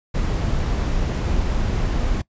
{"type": "noise", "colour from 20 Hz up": "brown", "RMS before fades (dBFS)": -21, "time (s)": [0.14, 2.22], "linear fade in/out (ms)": 10, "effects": ["noise-tail reverb RT60 0.1 s tail -21 dB re dry", "resampled to 16000 Hz"]}